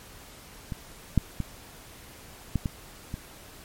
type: clicks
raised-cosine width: 5 ms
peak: -20 / -7 / -16 / -12 / -15 / -20 dBFS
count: 6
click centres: 0.722 / 1.177 / 1.403 / 2.557 / 2.658 / 3.141 s
effects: pink hiss -48 dBFS RMS until 3.64 s + MP3 64 kbps